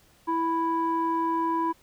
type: tone with low-pass filter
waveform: square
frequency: 329.6 Hz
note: E4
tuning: in tune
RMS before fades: -26 dBFS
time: 0.27-1.73 s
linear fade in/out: 20 ms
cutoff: 1100 Hz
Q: 8.4
effects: pink hiss -60 dBFS RMS until 1.82 s